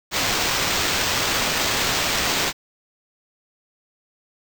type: noise with sample-and-hold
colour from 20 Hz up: violet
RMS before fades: -22 dBFS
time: 0.11-2.53 s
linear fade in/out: 50 ms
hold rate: 11025 Hz
effects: none